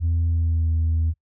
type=tone with pitch glide; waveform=sine; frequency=83.3 to 80.93 Hz; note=E2 to E2; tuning=+19 to -31 cents; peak=-16 dBFS; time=0-1.14 s; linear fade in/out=50 ms; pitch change=-50 cents; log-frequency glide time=0.29-0.72 s; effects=noise-tail reverb RT60 0.1 s tail -26 dB re dry + tanh soft clip ceiling -16 dBFS